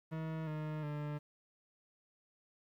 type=tone with pitch steps; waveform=40% pulse; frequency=159.6 / 153.81 / 148.23 Hz; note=D#3 / D#3 / D3; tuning=+44 / -20 / +16 cents; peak=-37 dBFS; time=0.11-1.19 s; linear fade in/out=20 ms; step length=360 ms; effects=low-pass 2000 Hz 12 dB/octave + 11-bit